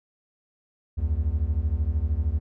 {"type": "beating tone pair", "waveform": "triangle", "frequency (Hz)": [69.3, 82.3], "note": ["C#2", "E2"], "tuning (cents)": [0, -2], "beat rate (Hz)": 13, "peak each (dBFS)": [-23, -23], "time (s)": [0.97, 2.4], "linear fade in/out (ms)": 20, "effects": []}